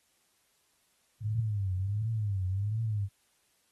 sine tone with vibrato, 102.1 Hz, G#2, 29 cents flat, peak -28 dBFS, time 1.21-3.09 s, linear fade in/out 50 ms, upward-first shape triangle, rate 1.4 Hz, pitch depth 200 cents each way, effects white hiss -71 dBFS RMS until 3.71 s + AAC 32 kbps

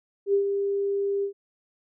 sine tone with ADSR envelope, 398.9 Hz, G4, 30 cents sharp, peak -17 dBFS, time 0.26-1.33 s, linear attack 76 ms, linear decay 100 ms, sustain -6 dB, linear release 96 ms, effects none

